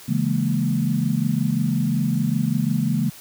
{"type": "chord", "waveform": "sine", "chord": "A# half-diminished seventh", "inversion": "first", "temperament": "equal", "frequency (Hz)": [138.59, 164.81, 207.7, 233.1], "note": ["C#3", "E3", "G#3", "A#3"], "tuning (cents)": [0, 0, 0, 0], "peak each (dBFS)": -24, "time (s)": [0.08, 3.1], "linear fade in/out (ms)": 10, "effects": ["white hiss -43 dBFS RMS until 3.2 s"]}